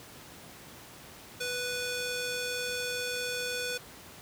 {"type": "tone with band-pass filter", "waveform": "square", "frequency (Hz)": 493.9, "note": "B4", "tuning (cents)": 0, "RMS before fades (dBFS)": -34, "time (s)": [1.4, 3.78], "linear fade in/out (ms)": 10, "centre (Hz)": 4800, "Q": 0.5, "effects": ["pink hiss -49 dBFS RMS until 4.21 s", "high-pass 80 Hz 12 dB/octave"]}